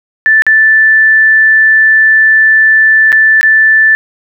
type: tone with dropouts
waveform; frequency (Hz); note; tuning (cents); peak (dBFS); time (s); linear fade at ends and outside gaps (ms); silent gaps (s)
sine; 1760; A6; 0; -3; 0.26-3.95; 0; 0.421-0.466 / 3.12-3.127 / 3.411-3.43
effects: none